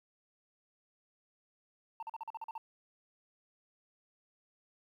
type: tone bursts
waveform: sine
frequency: 901 Hz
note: A5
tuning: 41 cents sharp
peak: -36 dBFS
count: 9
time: 2-2.579 s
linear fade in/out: 2 ms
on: 27 ms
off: 42 ms
effects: tanh soft clip ceiling -38 dBFS + 12-bit